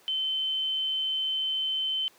sine tone, 3073 Hz, G7, 35 cents flat, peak -26 dBFS, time 0.08-2.08 s, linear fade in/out 0 ms, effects pink hiss -58 dBFS RMS until 2.18 s + high-pass 300 Hz 12 dB/octave

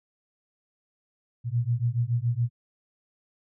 sine beating tone pair, 115.8 / 122.9 Hz, A#2 / B2, -11 / -8 cents, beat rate 7.1 Hz, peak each -26 dBFS, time 1.44-2.5 s, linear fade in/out 50 ms, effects none

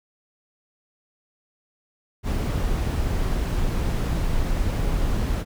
brown noise, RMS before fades -23 dBFS, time 2.23-5.45 s, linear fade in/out 50 ms, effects none

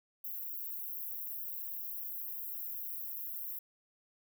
white high-pass noise, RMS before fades -41 dBFS, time 0.24-3.59 s, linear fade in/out 5 ms, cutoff 12000 Hz, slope 96 dB/octave, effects none

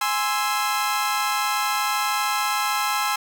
sawtooth chord, Ab augmented, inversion none, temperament equal, 830.6 / 1046.5 / 1318.5 Hz, Ab5 / C6 / E6, 0 / 0 / 0 cents, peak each -22 dBFS, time 0.01-3.16 s, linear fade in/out 5 ms, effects none

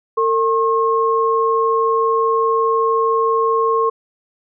sine tone pair together, 453.2 / 1078 Hz, A#4 / C#6, -49 / -49 cents, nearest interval octave + minor third, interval 1500 cents, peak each -16 dBFS, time 0.17-3.9 s, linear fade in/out 10 ms, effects none

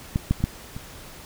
clicks, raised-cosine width 5 ms, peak -9 / -7 / -22 / -8 / -21 dBFS, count 5, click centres 0.159 / 0.31 / 0.405 / 0.44 / 0.765 s, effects pink hiss -43 dBFS RMS until 1.25 s

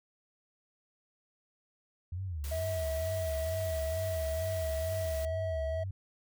sine tone with vibrato, 82.41 Hz, E2, in tune, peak -34 dBFS, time 2.12-5.91 s, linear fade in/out 5 ms, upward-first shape sine, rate 2.2 Hz, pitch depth 270 cents each way
white noise, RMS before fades -46 dBFS, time 2.44-5.25 s, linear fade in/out 0 ms
triangle tone, 646 Hz, E5, 35 cents flat, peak -31 dBFS, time 2.51-5.84 s, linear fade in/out 10 ms
effects none

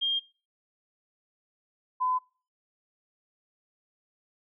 sine tone pair in turn, 3213 / 1012 Hz, G7 / B5, +42 / +42 cents, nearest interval octave + minor sixth, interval 2000 cents, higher first, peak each -24 dBFS, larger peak neither, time 0.01-0.2 / 2-2.19 s, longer neither, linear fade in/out 20 ms, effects noise-tail reverb RT60 0.4 s tail -25 dB re dry

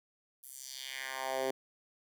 10% pulse tone with high-pass filter sweep, 132.4 Hz, C3, 21 cents sharp, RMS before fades -39 dBFS, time 0.43-1.51 s, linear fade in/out 5 ms, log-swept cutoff 12000 to 370 Hz, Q 1.9, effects none

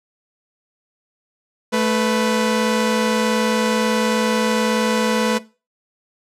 sawtooth tone pair together, 218.8 / 496.1 Hz, A3 / B4, -9 / +8 cents, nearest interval octave + major second, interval 1417 cents, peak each -15 dBFS, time 1.72-5.39 s, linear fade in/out 20 ms, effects noise-tail reverb RT60 0.3 s tail -18 dB re dry + low-pass 10000 Hz 12 dB/octave

